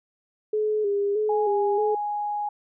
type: tone with vibrato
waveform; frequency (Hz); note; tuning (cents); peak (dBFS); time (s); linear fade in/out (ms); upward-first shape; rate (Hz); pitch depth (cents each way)
sine; 415.3; G#4; 0; -21; 0.53-1.95; 5; square; 1.6; 49
type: tone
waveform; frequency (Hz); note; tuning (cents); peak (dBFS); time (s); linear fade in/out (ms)
sine; 830; G#5; -1; -25; 1.29-2.49; 5
effects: none